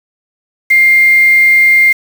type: tone with quantisation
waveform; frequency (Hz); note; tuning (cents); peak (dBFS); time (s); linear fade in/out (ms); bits
sine; 2110; C7; +14; -4; 0.7-1.93; 10; 4
effects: none